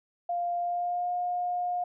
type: tone with pitch glide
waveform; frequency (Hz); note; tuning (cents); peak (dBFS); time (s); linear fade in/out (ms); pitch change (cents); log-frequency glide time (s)
sine; 698.5 to 713.2; F5 to F5; 0 to +36; -27; 0.29-1.84; 5; +36; 0.58-1.12
effects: none